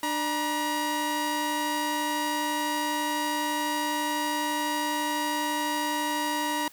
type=tone pair together; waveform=sawtooth; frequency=298 / 954 Hz; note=D4 / A#5; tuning=+25 / +40 cents; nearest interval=octave + minor sixth; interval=2015 cents; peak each=-27 / -24 dBFS; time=0.03-6.68 s; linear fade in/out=2 ms; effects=white hiss -53 dBFS RMS until 6.72 s